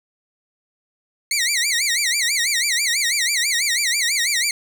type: tone with vibrato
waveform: 15% pulse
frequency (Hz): 2093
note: C7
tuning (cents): 0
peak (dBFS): -11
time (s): 1.31-4.51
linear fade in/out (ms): 2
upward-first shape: sine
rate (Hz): 6.1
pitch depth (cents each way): 220
effects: none